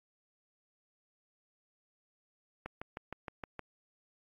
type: click train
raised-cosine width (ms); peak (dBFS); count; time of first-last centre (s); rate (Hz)
0.5; -25; 7; 2.66-3.593; 6.43
effects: AAC 48 kbps